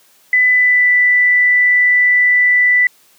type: tone with pitch glide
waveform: sine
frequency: 2000 to 1980.5 Hz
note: B6 to B6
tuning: +21 to +4 cents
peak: -8 dBFS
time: 0.33-2.87 s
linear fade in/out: 2 ms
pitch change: -17 cents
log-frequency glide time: 0.49-0.89 s
effects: white hiss -51 dBFS RMS until 3.18 s + high-pass 150 Hz 12 dB/octave